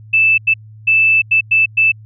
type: tone bursts at uneven times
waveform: sine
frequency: 2637 Hz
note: E7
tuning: in tune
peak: -8 dBFS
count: 6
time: 0.13-0.38 / 0.47-0.54 / 0.87-1.22 / 1.31-1.41 / 1.51-1.66 / 1.77-1.92 s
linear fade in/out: 10 ms
effects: added 108 Hz sine -35 dBFS peak until 2.05 s